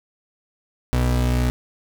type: tone pair together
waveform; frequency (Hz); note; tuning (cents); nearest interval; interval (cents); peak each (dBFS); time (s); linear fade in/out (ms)
35% pulse; 61.54 / 123.2; B1 / B2; -5 / -4; octave; 1201; -17 / -23; 0.93-1.5; 0
effects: none